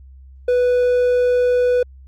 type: tone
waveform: triangle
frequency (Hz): 493.9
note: B4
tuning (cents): 0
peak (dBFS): -11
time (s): 0.48-1.83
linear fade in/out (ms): 5
effects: added 66 Hz sine -39 dBFS peak until 2.07 s + Opus 48 kbps